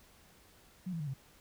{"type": "tone with pitch steps", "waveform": "sine", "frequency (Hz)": [183.6, 165.47, 149.13, 134.4], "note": ["F#3", "E3", "D3", "C3"], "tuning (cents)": [-13, 7, 27, 47], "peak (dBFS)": -35, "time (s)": [0.86, 1.14], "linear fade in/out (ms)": 10, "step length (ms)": 70, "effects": ["pink hiss -62 dBFS RMS until 1.4 s"]}